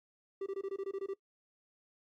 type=tone bursts; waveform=triangle; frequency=390.4 Hz; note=G4; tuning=7 cents flat; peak=-33 dBFS; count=10; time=0.41-1.137 s; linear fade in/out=5 ms; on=52 ms; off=23 ms; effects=noise-tail reverb RT60 0.1 s tail -20 dB re dry + AAC 64 kbps